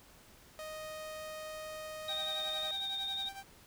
sawtooth tone, 622.3 Hz, D#5, in tune, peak -38 dBFS, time 0.59-2.71 s, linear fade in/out 0 ms
sine tone with vibrato, 3729 Hz, A#7, in tune, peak -35 dBFS, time 2.08-3.29 s, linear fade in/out 5 ms, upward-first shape square, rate 11 Hz, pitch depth 23 cents each way
sawtooth tone with tremolo, 784 Hz, G5, in tune, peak -38 dBFS, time 2.09-3.43 s, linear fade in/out 0 ms, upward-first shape triangle, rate 11 Hz, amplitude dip 80%
effects pink hiss -59 dBFS RMS until 3.66 s

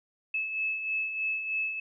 sine beating tone pair, 2600 / 2603.2 Hz, E7 / E7, -24 / -22 cents, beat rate 3.2 Hz, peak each -38 / -29 dBFS, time 0.34-1.8 s, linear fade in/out 5 ms, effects none

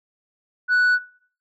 sine tone, 1480 Hz, F#6, in tune, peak -12 dBFS, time 0.68-0.99 s, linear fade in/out 50 ms, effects noise-tail reverb RT60 0.6 s tail -22 dB re dry + tanh soft clip ceiling -14 dBFS

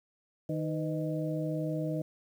harmonic tone with a mistuned harmonic, 155.56 Hz, D#3, in tune, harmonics 1 / 2 / 3 / 4, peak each -33 / -35 / -39 / -38 dBFS, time 0.49-2.02 s, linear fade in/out 5 ms, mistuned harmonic 3, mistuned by +120 cents, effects 10-bit

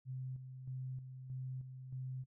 sine tone with tremolo, 129.6 Hz, C3, 16 cents flat, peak -40 dBFS, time 0.05-2.26 s, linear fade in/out 50 ms, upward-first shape square, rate 1.6 Hz, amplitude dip 55%, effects none

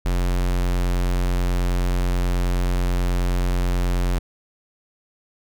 square tone, 44.67 Hz, F1, 40 cents sharp, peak -19 dBFS, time 0.05-4.19 s, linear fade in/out 10 ms, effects none

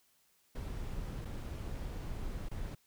brown noise with dropouts, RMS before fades -40 dBFS, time 0.55-2.75 s, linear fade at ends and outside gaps 5 ms, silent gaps 1.249-1.253 / 2.488-2.512 s, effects white hiss -71 dBFS RMS until 2.86 s

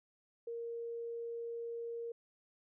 sine tone, 466.2 Hz, A#4, in tune, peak -39 dBFS, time 0.47-2.12 s, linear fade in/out 5 ms, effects none

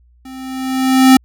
square tone with level ramp, 261.6 Hz, C4, in tune, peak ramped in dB -32 to -3 dBFS, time 0.25-1.17 s, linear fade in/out 5 ms, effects added 60 Hz sine -47 dBFS peak until 1.24 s

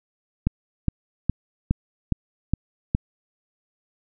click train, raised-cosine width 5 ms, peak -7 dBFS, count 7, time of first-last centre 0.47-2.949 s, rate 2.42 Hz, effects none

